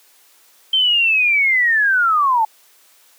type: linear sweep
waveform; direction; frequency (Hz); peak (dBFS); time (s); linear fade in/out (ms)
sine; down; 3136 to 853; -12; 0.73-2.45; 5
effects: white hiss -52 dBFS RMS until 3.18 s + high-pass 400 Hz 12 dB/octave